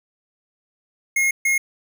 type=tone bursts at uneven times; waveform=square; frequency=2152 Hz; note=C7; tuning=48 cents sharp; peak=-17 dBFS; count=2; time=1.16-1.31 / 1.45-1.58 s; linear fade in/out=5 ms; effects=none